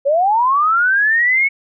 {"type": "linear sweep", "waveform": "sine", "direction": "up", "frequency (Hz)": [534, 2222], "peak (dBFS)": -11, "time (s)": [0.05, 1.49], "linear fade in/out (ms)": 20, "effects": []}